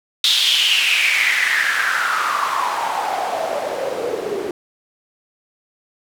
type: noise with band-pass filter sweep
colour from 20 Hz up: white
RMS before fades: -19 dBFS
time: 0.24-4.51 s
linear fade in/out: 2 ms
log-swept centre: 3700 to 370 Hz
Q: 5.6
effects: none